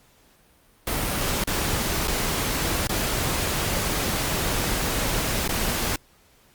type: noise with dropouts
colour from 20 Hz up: pink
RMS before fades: -25 dBFS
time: 0.87-5.96 s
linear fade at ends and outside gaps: 2 ms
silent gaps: 1.439-1.473 / 2.074-2.08 / 2.871-2.893 / 5.478-5.491 s
effects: pink hiss -58 dBFS RMS until 6.54 s + Opus 48 kbps